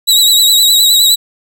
sawtooth tone with vibrato, 3885 Hz, B7, 29 cents flat, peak -3 dBFS, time 0.07-1.16 s, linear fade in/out 20 ms, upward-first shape triangle, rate 9.7 Hz, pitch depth 61 cents each way, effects none

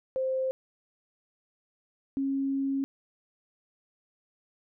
sine tone pair in turn, 523.3 / 272.8 Hz, C5 / C#4, 0 / -28 cents, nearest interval major seventh, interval 1128 cents, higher first, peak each -26 dBFS, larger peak neither, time 0.16-0.51 / 2.17-2.84 s, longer second, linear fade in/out 0 ms, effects none

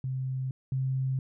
sine tone pair in turn, 130.81 / 131.95 Hz, C3 / C3, 0 / +15 cents, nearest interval unison, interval 15 cents, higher second, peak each -29 / -26 dBFS, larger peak second, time 0.04-0.51 / 0.72-1.19 s, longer neither, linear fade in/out 2 ms, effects none

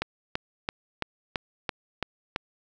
click train, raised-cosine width 0.3 ms, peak -11 dBFS, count 8, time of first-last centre 0.02-2.361 s, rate 2.99 Hz, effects none

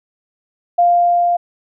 sine tone with level ramp, 698.5 Hz, F5, in tune, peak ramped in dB -8 to -12 dBFS, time 0.78-1.37 s, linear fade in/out 10 ms, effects none

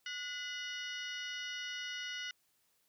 harmonic tone with a mistuned harmonic, 729 Hz, F#5, 26 cents flat, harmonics 2 / 3 / 4 / 5 / 6 / 7 / 8, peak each -45 / -45 / -43 / -52 / -55 / -53 / -53 dBFS, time 0.06-2.31 s, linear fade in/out 2 ms, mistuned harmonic 3, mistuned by -140 cents, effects white hiss -75 dBFS RMS until 2.88 s

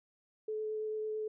sine tone with vibrato, 431.6 Hz, A4, 33 cents flat, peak -34 dBFS, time 0.48-1.28 s, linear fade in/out 5 ms, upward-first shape triangle, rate 9 Hz, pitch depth 10 cents each way, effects none

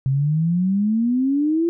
sine exponential sweep, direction up, 130.81 to 344.5 Hz, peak -16 dBFS, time 0.06-1.69 s, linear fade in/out 0 ms, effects none

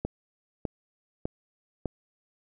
click train, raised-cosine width 2 ms, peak -16 dBFS, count 4, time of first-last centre 0.05-1.857 s, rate 1.66 Hz, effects none

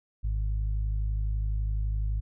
harmonic tone, 51.91 Hz, G#1, in tune, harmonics 1 / 2 / 3, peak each -26 / -35 / -46 dBFS, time 0.23-2.21 s, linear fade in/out 20 ms, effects none

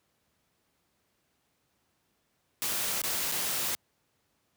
white noise with dropouts, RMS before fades -31 dBFS, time 2.62-3.75 s, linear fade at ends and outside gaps 0 ms, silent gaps 3.017-3.037 / 3.316-3.321 s, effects pink hiss -74 dBFS RMS until 4.56 s + high-pass 80 Hz 12 dB/octave

